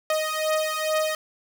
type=beating tone pair; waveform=sawtooth; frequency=622.3 / 624.6 Hz; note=D#5 / D#5; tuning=0 / +7 cents; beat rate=2.3 Hz; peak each=-22 dBFS; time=0.1-1.15 s; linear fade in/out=2 ms; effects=none